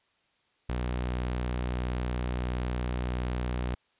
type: tone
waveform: sawtooth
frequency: 61.5 Hz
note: B1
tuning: 7 cents flat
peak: -25 dBFS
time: 0.69-3.75 s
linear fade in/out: 5 ms
effects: white hiss -70 dBFS RMS until 3.99 s + resampled to 8000 Hz